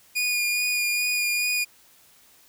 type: tone with vibrato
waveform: sawtooth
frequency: 2443 Hz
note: D#7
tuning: 32 cents flat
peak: -19 dBFS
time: 0.15-1.65 s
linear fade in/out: 20 ms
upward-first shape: sine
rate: 2.4 Hz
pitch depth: 16 cents each way
effects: white hiss -56 dBFS RMS until 2.48 s

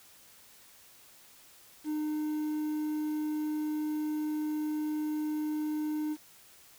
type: tone with quantisation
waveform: triangle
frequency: 304.7 Hz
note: D#4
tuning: 36 cents flat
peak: -28 dBFS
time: 1.84-6.17 s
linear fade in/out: 50 ms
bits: 9
effects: white hiss -57 dBFS RMS until 6.78 s

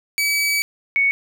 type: tone pair in turn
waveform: sawtooth / sine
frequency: 2286 / 2222 Hz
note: D7 / C#7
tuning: -47 / +4 cents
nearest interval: unison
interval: 49 cents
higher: first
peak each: -14 dBFS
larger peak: neither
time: 0.18-0.62 / 0.96-1.11 s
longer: first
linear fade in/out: 0 ms
effects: none

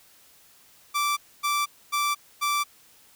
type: tone bursts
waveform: sawtooth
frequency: 1168 Hz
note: D6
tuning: 10 cents flat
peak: -19 dBFS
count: 4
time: 0.94-2.64 s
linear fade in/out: 20 ms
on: 230 ms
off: 260 ms
effects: white hiss -56 dBFS RMS until 3.15 s

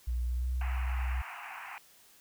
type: tone with pitch glide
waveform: sine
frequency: 60.3 to 63.15 Hz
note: B1 to B1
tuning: -41 to +39 cents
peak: -29 dBFS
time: 0.07-1.22 s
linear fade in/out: 10 ms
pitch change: +80 cents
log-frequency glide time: 0.25-0.52 s
type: band-pass noise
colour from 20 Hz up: pink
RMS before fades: -44 dBFS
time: 0.61-1.78 s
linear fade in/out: 0 ms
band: 710 to 2800 Hz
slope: 96 dB/octave
effects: white hiss -60 dBFS RMS until 2.2 s

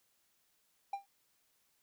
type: tone with exponential decay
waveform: triangle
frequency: 795 Hz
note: G5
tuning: 24 cents sharp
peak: -30 dBFS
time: 0.93-1.06 s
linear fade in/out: 5 ms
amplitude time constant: 27 ms
effects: white hiss -75 dBFS RMS until 1.82 s

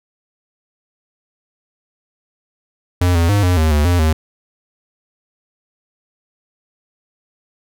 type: tone with pitch steps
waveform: square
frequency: 89.2 / 84.3 / 102 / 89.7 / 78.9 / 74.3 / 88.1 / 78.7 Hz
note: F2 / E2 / G#2 / F2 / D#2 / D2 / F2 / D#2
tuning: +37 / +39 / -31 / +47 / +25 / +21 / +16 / +20 cents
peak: -12 dBFS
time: 3.01-4.13 s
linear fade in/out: 5 ms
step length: 140 ms
effects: none

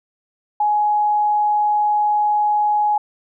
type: tone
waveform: sine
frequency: 838 Hz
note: G#5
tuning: 15 cents sharp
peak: -14 dBFS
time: 0.6-2.98 s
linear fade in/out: 5 ms
effects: none

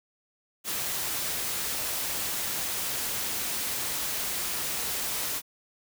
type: noise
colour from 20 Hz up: white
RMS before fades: -31 dBFS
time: 0.64-5.42 s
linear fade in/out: 50 ms
effects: none

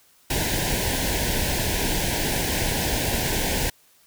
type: band-stop noise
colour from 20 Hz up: pink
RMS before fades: -24 dBFS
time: 0.3-3.7 s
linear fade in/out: 5 ms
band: 1000 to 1500 Hz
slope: 96 dB/octave
effects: white hiss -58 dBFS RMS until 4.06 s

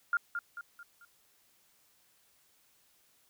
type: tone with echo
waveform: sine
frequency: 1405 Hz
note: F6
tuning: 10 cents sharp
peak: -25 dBFS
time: 0.13-0.17 s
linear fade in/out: 2 ms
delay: 220 ms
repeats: 4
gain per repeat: -7 dB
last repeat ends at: 1.05 s
effects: white hiss -68 dBFS RMS until 3.29 s

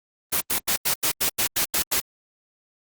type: noise bursts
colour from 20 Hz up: white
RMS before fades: -22 dBFS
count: 10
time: 0.32-2.004 s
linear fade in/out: 10 ms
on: 91 ms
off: 86 ms
effects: Opus 32 kbps

